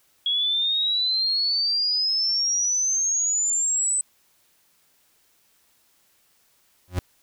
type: exponential sweep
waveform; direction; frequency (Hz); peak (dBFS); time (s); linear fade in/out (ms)
sine; up; 3322 to 8090; -20; 0.26-4.01; 2
type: tone with exponential growth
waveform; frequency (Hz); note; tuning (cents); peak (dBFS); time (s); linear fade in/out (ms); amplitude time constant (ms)
40% pulse; 90.1; F#2; -45; -18; 6.88-6.99; 0; 23
effects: white hiss -63 dBFS RMS until 7.22 s